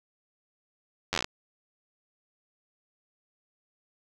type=slowing click train; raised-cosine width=0.2 ms; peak=-10 dBFS; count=9; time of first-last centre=1.13-1.244 s; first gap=10 ms; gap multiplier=1.1; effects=none